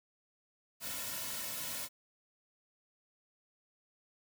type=noise with comb filter; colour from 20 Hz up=white; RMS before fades=-40 dBFS; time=0.8-1.89 s; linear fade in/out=50 ms; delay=2.5 ms; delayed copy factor=-0.8; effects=none